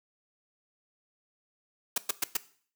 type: noise bursts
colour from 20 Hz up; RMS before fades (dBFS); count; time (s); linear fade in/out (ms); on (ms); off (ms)
white; -27; 4; 1.96-2.37; 5; 20; 110
effects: noise-tail reverb RT60 0.5 s tail -17 dB re dry + high-pass 200 Hz 12 dB/octave